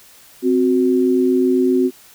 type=tone pair together; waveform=sine; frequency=260 / 367.7 Hz; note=C4 / F#4; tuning=-11 / -11 cents; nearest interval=tritone; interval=600 cents; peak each=-15 dBFS; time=0.42-1.91 s; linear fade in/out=50 ms; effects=white hiss -46 dBFS RMS until 2.14 s